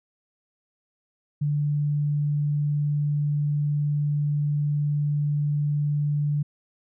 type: tone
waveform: sine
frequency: 146.83 Hz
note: D3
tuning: in tune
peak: -21 dBFS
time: 1.41-6.43 s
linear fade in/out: 10 ms
effects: none